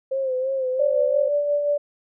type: tone with vibrato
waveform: sine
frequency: 524 Hz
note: C5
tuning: 2 cents sharp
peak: -21 dBFS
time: 0.11-1.29 s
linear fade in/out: 10 ms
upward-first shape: sine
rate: 3 Hz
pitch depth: 53 cents each way
type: tone with tremolo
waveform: sine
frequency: 582 Hz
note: D5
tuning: 16 cents flat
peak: -17 dBFS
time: 0.79-1.78 s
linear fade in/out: 10 ms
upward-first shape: sine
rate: 5.7 Hz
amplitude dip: 40%
effects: none